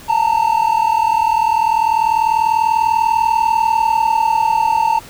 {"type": "tone pair together", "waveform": "triangle", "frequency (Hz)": [880, 920.2], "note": ["A5", "A#5"], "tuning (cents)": [0, -23], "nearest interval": "minor second", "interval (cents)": 77, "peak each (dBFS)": -13, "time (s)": [0.08, 5], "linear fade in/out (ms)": 20, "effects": ["pink hiss -38 dBFS RMS until 5.09 s"]}